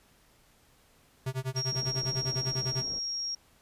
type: tone with tremolo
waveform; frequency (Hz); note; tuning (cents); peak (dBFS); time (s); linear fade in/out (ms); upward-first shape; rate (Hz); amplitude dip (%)
square; 130.81; C3; 0; -29; 1.26-2.83; 5; sine; 10; 100
type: tone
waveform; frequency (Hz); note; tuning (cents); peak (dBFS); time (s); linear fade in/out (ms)
sine; 5588; F8; 0; -31; 1.56-3.35; 5
type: low-pass noise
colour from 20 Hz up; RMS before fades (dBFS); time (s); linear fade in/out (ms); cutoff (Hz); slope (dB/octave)
white; -46; 1.72-2.99; 5; 380; 12
effects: pink hiss -63 dBFS RMS until 3.61 s + resampled to 32000 Hz